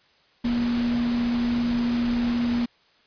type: tone in noise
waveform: sine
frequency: 238.9 Hz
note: A#3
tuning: 43 cents sharp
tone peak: -21 dBFS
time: 0.44-2.66 s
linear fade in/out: 10 ms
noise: pink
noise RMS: -34 dBFS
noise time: 0.44-2.66 s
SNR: +10 dB
effects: white hiss -60 dBFS RMS until 3.06 s + resampled to 11025 Hz